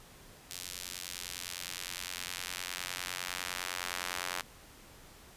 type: tone with high-pass filter sweep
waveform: square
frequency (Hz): 44.91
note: F1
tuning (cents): +49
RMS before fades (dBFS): -40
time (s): 0.5-4.42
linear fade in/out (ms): 10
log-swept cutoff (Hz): 4300 to 1200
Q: 0.72
effects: pink hiss -55 dBFS RMS until 5.36 s + resampled to 32000 Hz